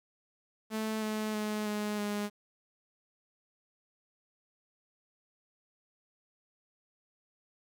sawtooth tone with pitch steps, 218.4 / 215.4 / 212.4 / 209.5 / 206.6 Hz, A3 / A3 / G#3 / G#3 / G#3, -13 / -37 / +39 / +15 / -9 cents, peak -28 dBFS, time 0.7-2.3 s, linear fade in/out 50 ms, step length 320 ms, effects 10-bit

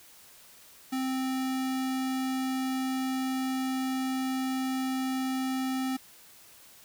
square tone, 261.6 Hz, C4, in tune, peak -29 dBFS, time 0.92-5.97 s, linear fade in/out 10 ms, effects white hiss -54 dBFS RMS until 6.84 s

